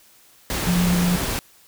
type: tone in noise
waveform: sine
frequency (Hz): 176.7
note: F3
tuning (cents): +21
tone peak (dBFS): -17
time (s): 0.67-1.16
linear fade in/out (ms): 0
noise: pink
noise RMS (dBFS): -25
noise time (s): 0.5-1.39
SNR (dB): +5
effects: white hiss -53 dBFS RMS until 1.67 s